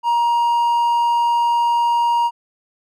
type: tone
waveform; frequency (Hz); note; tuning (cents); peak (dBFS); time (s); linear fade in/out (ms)
triangle; 944; A#5; +22; -12; 0.03-2.31; 50
effects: none